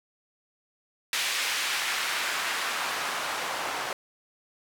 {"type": "noise with band-pass filter sweep", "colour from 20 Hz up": "white", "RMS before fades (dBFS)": -30, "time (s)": [1.13, 3.93], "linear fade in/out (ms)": 2, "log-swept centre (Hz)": [2500, 830], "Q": 0.92, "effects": []}